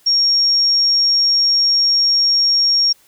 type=tone; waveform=sine; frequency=5560 Hz; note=F8; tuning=9 cents flat; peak=-11 dBFS; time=0.06-2.93 s; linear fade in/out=10 ms; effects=white hiss -53 dBFS RMS until 3.07 s